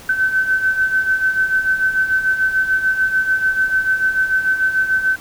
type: beating tone pair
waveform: sine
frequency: 1526 / 1532.8 Hz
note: G6 / G6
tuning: -47 / -39 cents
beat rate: 6.8 Hz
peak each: -21 / -15 dBFS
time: 0.09-5.16 s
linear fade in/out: 5 ms
effects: pink hiss -39 dBFS RMS until 5.2 s